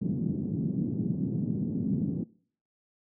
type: band-pass noise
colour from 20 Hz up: pink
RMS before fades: -30 dBFS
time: 0.01-2.24 s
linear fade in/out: 10 ms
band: 150 to 260 Hz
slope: 24 dB/octave
effects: noise-tail reverb RT60 0.5 s tail -21 dB re dry